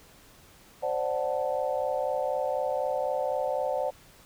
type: chord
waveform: sine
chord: D dominant seventh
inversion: third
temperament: equal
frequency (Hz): 523.3 / 587.3 / 740 / 880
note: C5 / D5 / F#5 / A5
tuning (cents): 0 / 0 / 0 / 0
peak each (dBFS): -30 / -30 / -33 / -36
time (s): 0.82-3.91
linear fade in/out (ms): 20
effects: pink hiss -55 dBFS RMS until 4.25 s